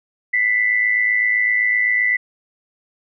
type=tone pair together; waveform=sine; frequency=1985.2 / 2093 Hz; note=B6 / C7; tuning=+8 / 0 cents; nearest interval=minor second; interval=92 cents; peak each=-15 / -23 dBFS; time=0.33-2.17 s; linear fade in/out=10 ms; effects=none